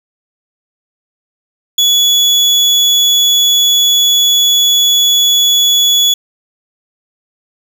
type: tone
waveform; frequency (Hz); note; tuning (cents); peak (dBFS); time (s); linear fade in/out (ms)
35% pulse; 3400; G#7; +40; -5; 1.78-6.14; 5
effects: none